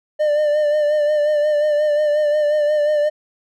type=tone with vibrato; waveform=triangle; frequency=598 Hz; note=D5; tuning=31 cents sharp; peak=-12 dBFS; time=0.19-3.1 s; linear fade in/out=20 ms; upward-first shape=sine; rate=5.6 Hz; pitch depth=36 cents each way; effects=none